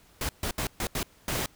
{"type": "noise bursts at uneven times", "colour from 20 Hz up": "pink", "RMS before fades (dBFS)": -30, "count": 6, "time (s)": [[0.21, 0.29], [0.43, 0.51], [0.58, 0.67], [0.8, 0.87], [0.95, 1.03], [1.28, 1.46]], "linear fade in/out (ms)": 2, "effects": ["pink hiss -59 dBFS RMS until 1.55 s"]}